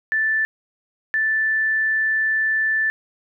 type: tone pair in turn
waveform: sine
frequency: 1760 / 1760 Hz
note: A6 / A6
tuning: 0 / 0 cents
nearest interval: unison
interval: 0 cents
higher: neither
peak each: -17 dBFS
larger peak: neither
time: 0.12-0.45 / 1.14-2.9 s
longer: second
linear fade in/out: 0 ms
effects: none